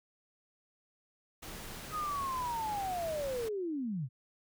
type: noise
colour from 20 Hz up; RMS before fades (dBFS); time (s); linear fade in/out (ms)
pink; -45; 1.42-3.49; 10
type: linear sweep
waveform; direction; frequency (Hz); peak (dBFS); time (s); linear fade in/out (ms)
sine; down; 1267 to 114.6; -33; 1.91-4.09; 50
effects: none